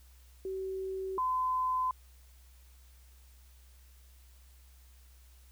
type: tone pair in turn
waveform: sine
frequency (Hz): 381 / 1020.7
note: G4 / C6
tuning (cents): -49 / -43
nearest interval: octave + perfect fourth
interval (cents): 1706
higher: second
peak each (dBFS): -34 / -28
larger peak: second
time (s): 0.45-1.18 / 1.18-1.91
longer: neither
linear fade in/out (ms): 2
effects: added 63 Hz sine -55 dBFS peak until 5.51 s + white hiss -65 dBFS RMS until 5.51 s